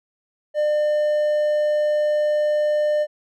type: tone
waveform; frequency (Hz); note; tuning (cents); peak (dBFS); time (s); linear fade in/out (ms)
triangle; 600; D5; +37; -15; 0.54-3.07; 50
effects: none